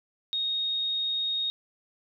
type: tone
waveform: sine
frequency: 3729 Hz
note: A#7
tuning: in tune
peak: -26 dBFS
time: 0.33-1.5 s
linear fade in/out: 0 ms
effects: none